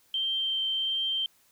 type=tone with vibrato; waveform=sine; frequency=3136 Hz; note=G7; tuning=in tune; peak=-26 dBFS; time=0.14-1.26 s; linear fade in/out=2 ms; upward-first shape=triangle; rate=1.4 Hz; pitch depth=8 cents each way; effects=white hiss -64 dBFS RMS until 1.51 s